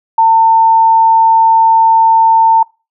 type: tone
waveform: sine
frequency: 900 Hz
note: A5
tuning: 39 cents sharp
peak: -4 dBFS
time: 0.18-2.63 s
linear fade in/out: 5 ms
effects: noise-tail reverb RT60 0.3 s tail -25 dB re dry